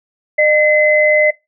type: tone pair together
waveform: sine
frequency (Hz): 607 / 2042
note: D#5 / C7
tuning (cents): -43 / -43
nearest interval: octave + major sixth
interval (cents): 2100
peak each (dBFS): -11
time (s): 0.38-1.31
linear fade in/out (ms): 10
effects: noise-tail reverb RT60 0.2 s tail -21 dB re dry